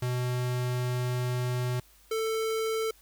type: tone pair in turn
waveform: square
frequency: 124.5 / 443.7 Hz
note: B2 / A4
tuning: +14 / +14 cents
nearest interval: octave + minor seventh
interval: 2200 cents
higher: second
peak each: -28 dBFS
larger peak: neither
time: 0.02-1.8 / 2.11-2.91 s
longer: first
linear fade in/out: 5 ms
effects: added 50 Hz sine -61 dBFS peak until 3.01 s + white hiss -60 dBFS RMS until 3.01 s